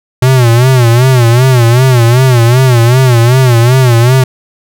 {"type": "tone with vibrato", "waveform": "square", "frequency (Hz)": 123.47, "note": "B2", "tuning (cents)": 0, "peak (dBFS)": -4, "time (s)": [0.22, 4.24], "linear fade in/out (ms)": 5, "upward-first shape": "sine", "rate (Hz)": 2.6, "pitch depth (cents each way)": 120, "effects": []}